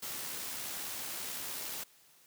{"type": "noise with amplitude modulation", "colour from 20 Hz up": "white", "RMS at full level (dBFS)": -39, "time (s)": [0.02, 1.84], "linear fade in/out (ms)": 10, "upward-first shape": "sine", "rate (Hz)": 71.2, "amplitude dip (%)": 25, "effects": ["white hiss -63 dBFS RMS until 2.26 s", "high-pass 100 Hz 12 dB/octave"]}